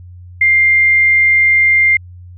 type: tone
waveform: sine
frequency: 2100 Hz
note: C7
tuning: 6 cents sharp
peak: -7 dBFS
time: 0.41-1.97 s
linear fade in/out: 5 ms
effects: added 89 Hz sine -32 dBFS peak until 2.37 s